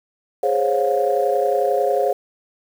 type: chord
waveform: sine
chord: Db major seventh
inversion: second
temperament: equal with one note detuned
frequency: 415.3 / 523.3 / 554.4 / 709.8 Hz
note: Ab4 / C5 / Db5 / F5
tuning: 0 / 0 / 0 / +28 cents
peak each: -21 dBFS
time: 0.43-2.13 s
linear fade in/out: 5 ms
effects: tanh soft clip ceiling -6 dBFS + 7-bit